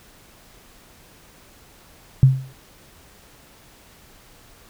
sine tone with exponential decay, 132.1 Hz, C3, 17 cents sharp, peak -5 dBFS, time 2.23-2.53 s, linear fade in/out 0 ms, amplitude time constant 64 ms, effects pink hiss -50 dBFS RMS until 4.69 s

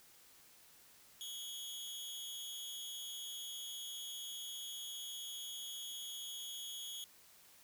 sawtooth tone with amplitude modulation, 3322 Hz, G#7, in tune, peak -37 dBFS, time 1.21-7.04 s, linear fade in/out 0 ms, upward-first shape sine, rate 285 Hz, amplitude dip 80%, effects white hiss -63 dBFS RMS until 7.63 s

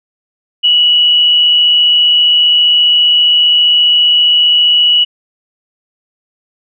sine tone with amplitude modulation, 2933 Hz, F#7, 16 cents flat, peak -4 dBFS, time 0.63-5.05 s, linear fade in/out 20 ms, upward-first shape sine, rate 155 Hz, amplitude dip 35%, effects none

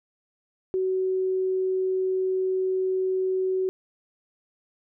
sine tone, 375.3 Hz, F#4, 25 cents sharp, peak -22 dBFS, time 0.74-3.69 s, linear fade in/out 0 ms, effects none

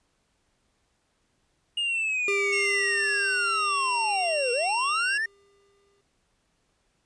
triangle linear two-way sweep, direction down then up, 2864 to 466.2 to 1858 Hz, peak -23 dBFS, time 1.77-5.26 s, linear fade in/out 5 ms, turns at 4.52 s
square tone with exponential decay, 400 Hz, G4, 35 cents sharp, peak -26 dBFS, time 2.28-6.01 s, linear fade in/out 2 ms, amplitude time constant 810 ms
sawtooth tone with vibrato, 2749 Hz, F7, 28 cents flat, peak -24 dBFS, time 2.52-5.18 s, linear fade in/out 10 ms, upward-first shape sine, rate 1.3 Hz, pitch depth 9 cents each way
effects pink hiss -71 dBFS RMS until 7.05 s + resampled to 22050 Hz

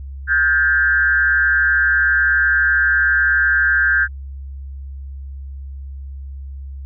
sine tone with frequency modulation, 1583 Hz, G6, 17 cents sharp, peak -12 dBFS, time 0.27-4.08 s, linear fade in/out 50 ms, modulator 141 Hz, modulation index 0.88, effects added 68 Hz sine -28 dBFS peak until 6.85 s

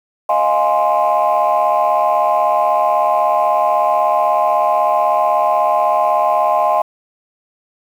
sine chord, F minor seventh, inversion third, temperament equal, 622.3 / 698.5 / 830.6 / 1046.5 Hz, Eb5 / F5 / Ab5 / C6, 0 / 0 / 0 / 0 cents, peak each -16 dBFS, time 0.29-6.82 s, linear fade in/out 5 ms, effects tanh soft clip ceiling -5 dBFS + 7-bit

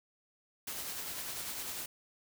white noise with tremolo, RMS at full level -39 dBFS, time 0.67-1.86 s, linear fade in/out 5 ms, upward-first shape triangle, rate 10 Hz, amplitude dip 35%, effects none

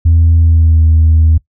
sine tone with pitch glide, 82.41 to 79.83 Hz, E2 to D#2, 0 to +45 cents, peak -3 dBFS, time 0.05-1.38 s, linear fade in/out 10 ms, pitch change -55 cents, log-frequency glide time 0.39-0.83 s, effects noise-tail reverb RT60 0.1 s tail -21 dB re dry + tanh soft clip ceiling -2 dBFS

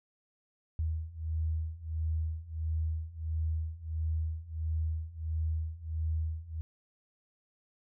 sine beating tone pair, 78.9 / 80.4 Hz, D#2 / E2, +25 / -43 cents, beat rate 1.5 Hz, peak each -35 / -33 dBFS, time 0.79-6.61 s, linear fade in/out 0 ms, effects none

